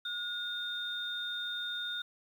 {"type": "tone pair together", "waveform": "sine", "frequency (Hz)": [1440, 3653], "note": ["F#6", "A#7"], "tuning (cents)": [-47, -36], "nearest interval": "octave + major third", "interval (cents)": 1611, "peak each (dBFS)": [-39, -36], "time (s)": [0.05, 2.02], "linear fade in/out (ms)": 5, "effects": ["10-bit"]}